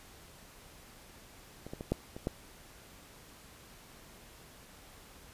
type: clicks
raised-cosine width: 2 ms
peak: -30 / -27 / -26 / -15 / -29 / -18 dBFS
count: 6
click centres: 1.666 / 1.735 / 1.809 / 1.92 / 2.165 / 2.271 s
effects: pink hiss -55 dBFS RMS until 5.33 s + resampled to 32000 Hz